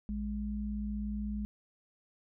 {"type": "tone pair together", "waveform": "sine", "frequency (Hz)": [58.34, 207.7], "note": ["A#1", "G#3"], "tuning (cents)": [2, 0], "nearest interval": "octave + minor seventh", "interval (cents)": 2198, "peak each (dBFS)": [-37, -35], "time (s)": [0.09, 1.45], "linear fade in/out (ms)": 0, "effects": []}